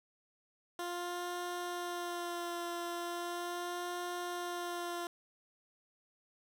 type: tone with vibrato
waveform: 15% pulse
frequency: 349.2 Hz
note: F4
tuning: in tune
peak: -31 dBFS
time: 0.79-5.07 s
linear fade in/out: 2 ms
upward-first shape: sine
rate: 0.38 Hz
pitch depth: 21 cents each way
effects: none